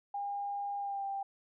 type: tone with pitch glide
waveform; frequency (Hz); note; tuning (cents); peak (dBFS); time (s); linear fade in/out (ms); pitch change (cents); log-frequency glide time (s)
sine; 807 to 789.5; G#5 to G5; -50 to +12; -34; 0.14-1.23; 5; -38; 0.78-1.05
effects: none